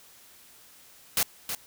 white noise with echo, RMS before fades -24 dBFS, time 1.17-1.23 s, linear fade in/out 2 ms, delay 320 ms, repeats 1, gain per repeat -8 dB, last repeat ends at 1.55 s, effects white hiss -54 dBFS RMS until 1.66 s

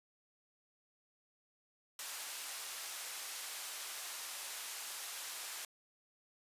white band-pass noise, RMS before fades -45 dBFS, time 1.99-5.65 s, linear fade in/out 2 ms, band 700 to 11000 Hz, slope 12 dB/octave, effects resampled to 32000 Hz

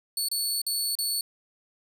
20% pulse tone with dropouts, 4435 Hz, C#8, in tune, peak -20 dBFS, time 0.17-1.21 s, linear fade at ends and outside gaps 2 ms, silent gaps 0.286-0.314 / 0.617-0.665 / 0.953-0.987 s, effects none

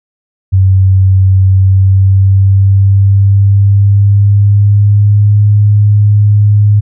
sine tone with pitch glide, 95.2 to 103.82 Hz, F#2 to G#2, +50 to 0 cents, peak -3 dBFS, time 0.52-6.81 s, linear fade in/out 20 ms, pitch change +150 cents, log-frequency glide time 1.47-5.41 s, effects none

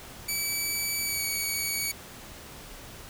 10% pulse tone with pitch glide, 2295 to 2256 Hz, D7 to C#7, -40 to +30 cents, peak -19 dBFS, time 0.28-1.92 s, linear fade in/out 10 ms, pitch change -30 cents, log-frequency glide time 1.02-1.24 s, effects pink hiss -45 dBFS RMS until 3.09 s

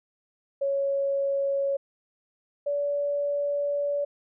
sine tone pair in turn, 554.4 / 574.2 Hz, C#5 / D5, 0 / -39 cents, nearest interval minor second, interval 61 cents, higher second, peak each -23 / -24 dBFS, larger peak first, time 0.61-1.77 / 2.66-4.05 s, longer second, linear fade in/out 10 ms, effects none

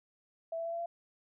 sine tone with pitch steps, 659.3 / 665 / 670.8 / 676.7 / 682.6 Hz, E5 / E5 / E5 / E5 / F5, 0 / +15 / +30 / +45 / -40 cents, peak -34 dBFS, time 0.52-0.86 s, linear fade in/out 5 ms, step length 68 ms, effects none

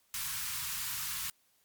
white band-stop noise, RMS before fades -37 dBFS, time 0.14-1.3 s, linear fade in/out 2 ms, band 180 to 950 Hz, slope 48 dB/octave, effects white hiss -71 dBFS RMS until 1.64 s + Opus 48 kbps

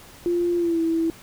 sine tone with pitch glide, 347.8 to 328.3 Hz, F4 to E4, -7 to -7 cents, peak -19 dBFS, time 0.26-1.1 s, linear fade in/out 0 ms, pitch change -100 cents, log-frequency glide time 0.57-0.8 s, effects pink hiss -46 dBFS RMS until 1.22 s

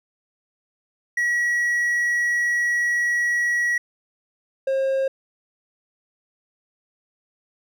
triangle tone pair in turn, 1921 / 536 Hz, B6 / C5, -48 / +42 cents, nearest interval octave + minor seventh, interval 2210 cents, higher first, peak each -17 dBFS, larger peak neither, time 1.17-3.78 / 4.67-5.08 s, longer first, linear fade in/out 5 ms, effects none

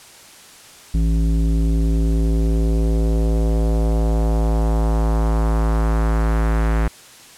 square tone with low-pass filter sweep, 55 Hz, A1, in tune, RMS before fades -17 dBFS, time 0.94-6.88 s, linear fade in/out 5 ms, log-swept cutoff 220 to 1800 Hz, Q 1.5, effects white hiss -43 dBFS RMS until 7.37 s + low-pass 10000 Hz 12 dB/octave

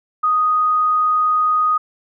sine tone, 1244.5 Hz, D#6, in tune, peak -13 dBFS, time 0.23-1.78 s, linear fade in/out 10 ms, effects none

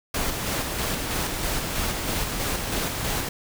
pink noise with tremolo, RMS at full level -26 dBFS, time 0.14-3.29 s, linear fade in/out 5 ms, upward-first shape square, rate 3.1 Hz, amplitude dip 30%, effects none

